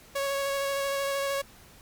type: tone with vibrato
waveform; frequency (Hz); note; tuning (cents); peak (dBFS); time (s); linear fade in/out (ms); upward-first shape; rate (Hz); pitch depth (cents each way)
sawtooth; 554.4; C#5; 0; -23; 0.15-1.42; 10; square; 13; 10
effects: pink hiss -53 dBFS RMS until 1.81 s + MP3 96 kbps